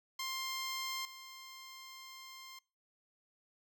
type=tone with level steps; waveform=10% pulse; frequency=1055 Hz; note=C6; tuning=14 cents sharp; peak=-29 / -41 dBFS; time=0.19-2.59 s; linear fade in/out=5 ms; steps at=1.05 s; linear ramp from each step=2 ms; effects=noise-tail reverb RT60 0.4 s tail -26 dB re dry